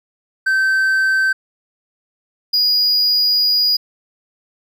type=tone pair in turn; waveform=triangle; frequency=1548 / 4898 Hz; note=G6 / D#8; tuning=-22 / -28 cents; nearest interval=octave + minor sixth; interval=1994 cents; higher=second; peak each=-11 dBFS; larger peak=neither; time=0.46-1.33 / 2.53-3.77 s; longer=second; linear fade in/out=10 ms; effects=none